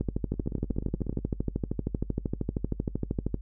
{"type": "two click trains", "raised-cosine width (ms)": 3, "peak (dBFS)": [-23, -15], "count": [15, 44], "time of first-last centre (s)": [[0.34, 1.188], [0.01, 3.343]], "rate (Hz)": [16.5, 12.9], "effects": ["noise-tail reverb RT60 0.1 s tail -20 dB re dry", "added 50 Hz sine -38 dBFS peak until 3.41 s"]}